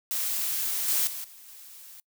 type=noise with level steps; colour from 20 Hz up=blue; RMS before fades=-29 / -25 / -36 / -49 / -47 dBFS; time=0.11-2 s; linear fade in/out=0 ms; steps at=0.88 / 1.07 / 1.24 / 1.48 s; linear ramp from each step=2 ms; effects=noise-tail reverb RT60 0.1 s tail -25 dB re dry